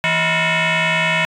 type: tone with frequency modulation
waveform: sine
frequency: 164.81 Hz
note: E3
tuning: in tune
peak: -12 dBFS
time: 0.04-1.25 s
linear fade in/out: 0 ms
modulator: 400 Hz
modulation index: 6.9
effects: tanh soft clip ceiling -13 dBFS